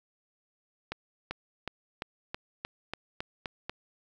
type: accelerating click train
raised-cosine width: 0.3 ms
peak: -18 dBFS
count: 10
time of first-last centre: 0.92-3.696 s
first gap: 390 ms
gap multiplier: 0.94
effects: 9-bit